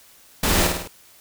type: noise with echo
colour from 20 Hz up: pink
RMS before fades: -20 dBFS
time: 0.43-0.67 s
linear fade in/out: 5 ms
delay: 52 ms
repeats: 4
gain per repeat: -4 dB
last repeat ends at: 0.878 s
effects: white hiss -51 dBFS RMS until 1.2 s